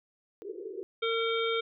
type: band-pass noise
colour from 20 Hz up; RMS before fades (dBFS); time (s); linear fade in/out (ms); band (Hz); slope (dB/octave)
white; -40; 0.42-0.83; 0; 350 to 450; 96
type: harmonic tone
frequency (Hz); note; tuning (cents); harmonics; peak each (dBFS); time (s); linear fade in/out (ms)
455.8; A#4; -39; 1 / 3 / 5 / 7 / 8; -29 / -34 / -36 / -37 / -38; 1.02-1.61; 10
effects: none